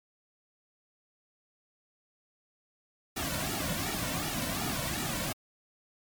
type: noise with flanger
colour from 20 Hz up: pink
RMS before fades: -33 dBFS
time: 3.16-5.33 s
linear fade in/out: 10 ms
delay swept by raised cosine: 1.9 to 2.48 ms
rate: 2.7 Hz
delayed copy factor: -0.8
effects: MP3 96 kbps